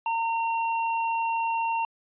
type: tone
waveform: square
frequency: 914 Hz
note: A#5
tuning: 34 cents flat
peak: -25 dBFS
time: 0.06-1.85 s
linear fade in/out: 2 ms
effects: resampled to 8000 Hz